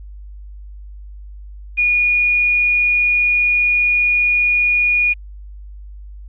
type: tone with quantisation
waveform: sine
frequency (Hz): 2445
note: D#7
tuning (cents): -31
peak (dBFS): -12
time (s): 1.77-5.14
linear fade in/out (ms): 20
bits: 6
effects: added 50 Hz sine -32 dBFS peak until 6.28 s + resampled to 8000 Hz